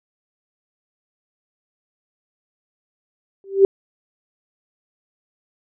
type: tone with exponential growth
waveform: sine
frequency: 390.7 Hz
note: G4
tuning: 6 cents flat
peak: -4 dBFS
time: 3.44-3.65 s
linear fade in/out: 1 ms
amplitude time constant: 44 ms
effects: none